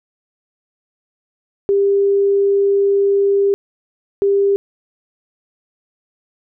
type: tone bursts at uneven times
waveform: sine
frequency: 398.3 Hz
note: G4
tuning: 28 cents sharp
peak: -11 dBFS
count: 2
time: 1.69-3.54 / 4.22-4.56 s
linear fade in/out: 0 ms
effects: none